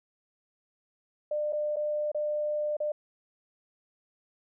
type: tone with dropouts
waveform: sine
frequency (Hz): 599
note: D5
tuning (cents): +34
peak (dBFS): -27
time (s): 1.31-2.92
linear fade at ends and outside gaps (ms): 5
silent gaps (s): 1.525-1.53 / 1.76-1.766 / 2.117-2.146 / 2.768-2.802
effects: none